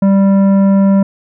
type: tone with tanh clipping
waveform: triangle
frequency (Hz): 196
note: G3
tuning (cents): 0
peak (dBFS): -8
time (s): 0.02-1.03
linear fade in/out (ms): 5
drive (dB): 15
effects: none